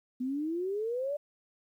sine exponential sweep, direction up, 246.6 to 597 Hz, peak -30 dBFS, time 0.2-1.17 s, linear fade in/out 10 ms, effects 11-bit

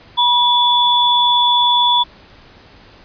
sine tone pair together, 969 / 3442 Hz, B5 / A7, -33 / -39 cents, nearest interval octave + minor seventh, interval 2194 cents, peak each -13 dBFS, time 0.17-2.04 s, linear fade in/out 20 ms, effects pink hiss -44 dBFS RMS until 3.04 s + resampled to 11025 Hz

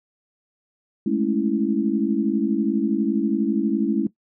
sine chord, A major seventh, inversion third, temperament equal, 207.7 / 220 / 277.2 / 329.6 Hz, G#3 / A3 / C#4 / E4, 0 / 0 / 0 / 0 cents, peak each -24 dBFS, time 1.06-4.07 s, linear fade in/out 5 ms, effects noise-tail reverb RT60 0.1 s tail -18 dB re dry

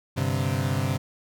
35% pulse chord, G suspended fourth, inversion none, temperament equal, 98 / 130.81 / 146.83 Hz, G2 / C3 / D3, 0 / 0 / 0 cents, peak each -26 / -25 / -28 dBFS, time 0.16-0.98 s, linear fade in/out 20 ms, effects none

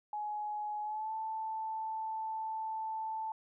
sine tone with pitch glide, 841 to 880.8 Hz, G#5 to A5, +22 to +2 cents, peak -35 dBFS, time 0.13-3.32 s, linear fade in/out 2 ms, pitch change +80 cents, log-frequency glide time 0.82-1.13 s, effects none

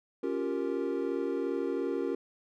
triangle chord, G half-diminished seventh, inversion second, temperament equal, 277.2 / 349.2 / 392 / 466.2 Hz, Db4 / F4 / G4 / Bb4, 0 / 0 / 0 / 0 cents, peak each -33 dBFS, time 0.23-2.15 s, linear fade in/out 5 ms, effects none

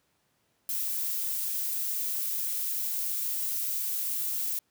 violet noise, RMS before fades -31 dBFS, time 0.69-4.59 s, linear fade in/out 2 ms, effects pink hiss -72 dBFS RMS until 4.7 s + high-pass 100 Hz 12 dB/octave

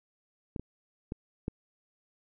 clicks, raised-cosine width 3 ms, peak -22 / -25 / -22 / -19 dBFS, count 4, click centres 0.562 / 0.596 / 1.121 / 1.481 s, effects none

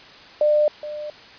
sine tone with echo, 599 Hz, D5, 34 cents sharp, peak -14 dBFS, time 0.41-0.68 s, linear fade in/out 2 ms, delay 420 ms, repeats 1, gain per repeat -14 dB, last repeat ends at 1.1 s, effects white hiss -44 dBFS RMS until 1.38 s + resampled to 11025 Hz

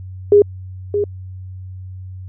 sine tone with echo, 410 Hz, G#4, 22 cents flat, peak -5 dBFS, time 0.32-0.42 s, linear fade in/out 2 ms, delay 620 ms, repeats 1, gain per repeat -9 dB, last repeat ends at 1.04 s, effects added 93 Hz sine -29 dBFS peak until 2.28 s

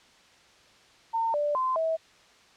sine tone with pitch steps, 909 / 588 / 1033 / 647 Hz, A#5 / D5 / C6 / E5, -44 / +2 / -22 / -32 cents, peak -24 dBFS, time 1.13-1.97 s, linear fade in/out 20 ms, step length 210 ms, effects white hiss -57 dBFS RMS until 2.56 s + low-pass 5000 Hz 12 dB/octave

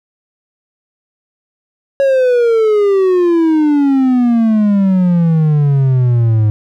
triangle exponential sweep, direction down, 555 to 105.3 Hz, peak -6 dBFS, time 2-6.5 s, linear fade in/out 0 ms, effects none

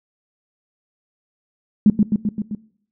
sine tone with echo, 210.2 Hz, G#3, 21 cents sharp, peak -7 dBFS, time 1.86-1.9 s, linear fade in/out 2 ms, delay 130 ms, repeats 5, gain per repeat -3 dB, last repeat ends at 2.55 s, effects noise-tail reverb RT60 0.6 s tail -20 dB re dry

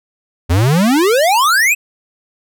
square exponential sweep, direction up, 79.7 to 2647 Hz, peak -10 dBFS, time 0.49-1.75 s, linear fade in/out 20 ms, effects none

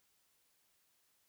silence, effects white hiss -75 dBFS RMS until 1.28 s

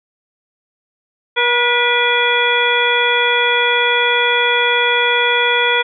harmonic tone with a mistuned harmonic, 481.4 Hz, B4, 44 cents flat, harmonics 1 / 2 / 3 / 4 / 5 / 7, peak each -19 / -19 / -19 / -19 / -19 / -19 dBFS, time 1.36-5.83 s, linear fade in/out 20 ms, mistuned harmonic 4, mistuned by +39 cents, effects none

